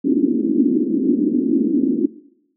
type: band-pass noise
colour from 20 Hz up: pink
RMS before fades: -17 dBFS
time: 0.04-2.07 s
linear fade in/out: 20 ms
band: 240 to 330 Hz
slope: 48 dB/octave
effects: noise-tail reverb RT60 0.8 s tail -19 dB re dry